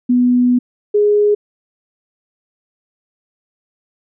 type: tone pair in turn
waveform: sine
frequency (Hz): 246.9 / 415.2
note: B3 / G#4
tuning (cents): 0 / 0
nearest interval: major sixth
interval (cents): 900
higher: second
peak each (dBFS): -9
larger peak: neither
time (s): 0.09-0.59 / 0.94-1.35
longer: first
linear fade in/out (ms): 10
effects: none